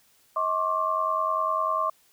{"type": "tone cluster", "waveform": "sine", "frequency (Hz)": [636, 1071, 1161], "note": ["D#5", "C6", "D6"], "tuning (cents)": [38, 40, -20], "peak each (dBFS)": [-30, -26, -27], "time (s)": [0.36, 1.9], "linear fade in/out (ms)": 5, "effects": ["white hiss -62 dBFS RMS until 2.12 s"]}